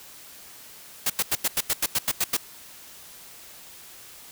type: noise bursts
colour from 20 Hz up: white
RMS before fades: -23 dBFS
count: 11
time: 1.06-2.369 s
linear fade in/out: 5 ms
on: 39 ms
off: 88 ms
effects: white hiss -46 dBFS RMS until 4.31 s